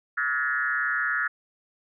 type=tone with frequency modulation; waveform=sine; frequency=1568 Hz; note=G6; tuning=in tune; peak=-23 dBFS; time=0.17-1.28 s; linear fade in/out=10 ms; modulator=137 Hz; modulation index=1.9; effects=none